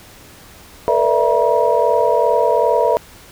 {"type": "tone cluster", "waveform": "sine", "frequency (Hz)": [448.9, 491.4, 591, 661, 956], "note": ["A4", "B4", "D5", "E5", "A#5"], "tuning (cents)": [35, -9, 11, 5, 43], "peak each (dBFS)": -18, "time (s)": [0.88, 2.97], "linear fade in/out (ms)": 0, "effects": ["tanh soft clip ceiling 0 dBFS", "pink hiss -42 dBFS RMS until 3.31 s"]}